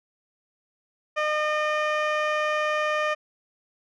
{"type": "tone with low-pass filter", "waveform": "15% pulse", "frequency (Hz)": 608, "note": "D#5", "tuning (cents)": -40, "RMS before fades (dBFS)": -25, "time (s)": [1.16, 3.15], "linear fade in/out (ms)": 20, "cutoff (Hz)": 3100, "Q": 0.67, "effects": []}